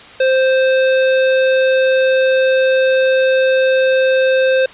square tone, 523.3 Hz, C5, in tune, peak -11 dBFS, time 0.2-4.66 s, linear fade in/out 5 ms, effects white hiss -37 dBFS RMS until 4.73 s + resampled to 8000 Hz

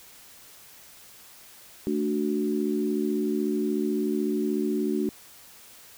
sine chord, D major, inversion second, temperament equal, 220 / 293.7 / 370 Hz, A3 / D4 / F#4, 0 / 0 / 0 cents, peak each -28 dBFS, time 1.87-5.09 s, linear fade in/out 0 ms, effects white hiss -50 dBFS RMS until 5.97 s

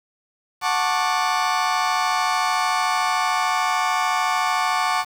35% pulse chord, D major seventh, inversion first, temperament just, 734.2 / 881 / 1101.2 / 1174.7 Hz, F#5 / A5 / C#6 / D6, -14 / +2 / -12 / 0 cents, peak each -23 dBFS, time 0.61-5.05 s, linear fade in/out 50 ms, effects low-pass 7000 Hz 12 dB/octave + 7-bit

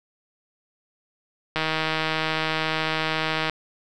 click train, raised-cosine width 0.3 ms, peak -8 dBFS, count 307, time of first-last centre 1.56-3.497 s, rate 158 Hz, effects none

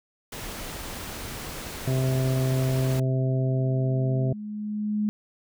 pink noise, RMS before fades -36 dBFS, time 0.32-3 s, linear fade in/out 5 ms
harmonic tone, 130.81 Hz, C3, in tune, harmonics 1 / 2 / 3 / 4 / 5, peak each -22 / -32 / -33 / -39 / -34 dBFS, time 1.87-4.33 s, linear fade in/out 5 ms
sine tone with exponential growth, 210.5 Hz, G#3, 24 cents sharp, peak -21 dBFS, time 2.74-5.09 s, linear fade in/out 0 ms, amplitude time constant 510 ms
effects none

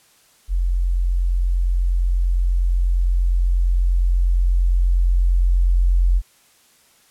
sine tone with level ramp, 44.26 Hz, F1, 24 cents sharp, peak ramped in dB -16 to -12 dBFS, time 0.48-6.22 s, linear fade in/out 50 ms, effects white hiss -55 dBFS RMS until 7.1 s + low-pass 12000 Hz 12 dB/octave

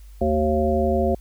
harmonic tone with a mistuned harmonic, 76 Hz, D#2, 40 cents flat, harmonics 1 / 3 / 5 / 7 / 9, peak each -24 / -24 / -24 / -24 / -24 dBFS, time 0.21-1.15 s, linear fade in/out 5 ms, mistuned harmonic 7, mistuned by +31 cents, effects added 50 Hz sine -40 dBFS peak until 1.2 s + white hiss -58 dBFS RMS until 1.2 s

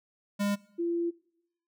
square / sine tone pair in turn, 202.8 / 341.1 Hz, G#3 / F4, -41 / -41 cents, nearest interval major sixth, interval 900 cents, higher second, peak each -27 dBFS, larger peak neither, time 0.39-0.56 / 0.78-1.11 s, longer second, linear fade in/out 20 ms, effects noise-tail reverb RT60 0.8 s tail -22 dB re dry

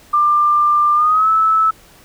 sine tone with pitch glide, 1191 to 1306.3 Hz, D6 to E6, +24 to -16 cents, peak -10 dBFS, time 0.13-1.71 s, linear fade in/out 10 ms, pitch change +160 cents, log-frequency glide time 0.94-1.29 s, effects pink hiss -46 dBFS RMS until 2.04 s

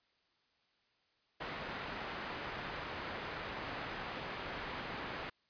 white low-pass noise, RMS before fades -43 dBFS, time 1.4-5.3 s, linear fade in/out 10 ms, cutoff 1900 Hz, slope 12 dB/octave, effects white hiss -75 dBFS RMS until 5.49 s + resampled to 11025 Hz

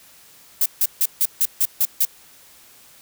violet noise bursts, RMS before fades -17 dBFS, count 8, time 0.61-2.052 s, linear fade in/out 5 ms, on 49 ms, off 150 ms, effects white hiss -49 dBFS RMS until 3.01 s

